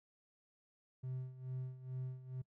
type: tone with tremolo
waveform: triangle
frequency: 128.9 Hz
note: C3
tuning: 26 cents flat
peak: -36 dBFS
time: 1.03-2.42 s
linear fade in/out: 10 ms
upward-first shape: sine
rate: 2.3 Hz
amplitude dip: 80%
effects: noise-tail reverb RT60 0.1 s tail -22 dB re dry + tanh soft clip ceiling -32 dBFS